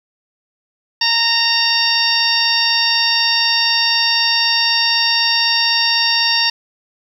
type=harmonic tone with a mistuned harmonic; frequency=924 Hz; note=A#5; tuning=16 cents flat; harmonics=1 / 2 / 3 / 4 / 5 / 6; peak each=-23 / -21 / -20 / -21 / -18 / -18 dBFS; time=1.01-6.5 s; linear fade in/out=5 ms; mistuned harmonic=6; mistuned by=-15 cents; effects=7-bit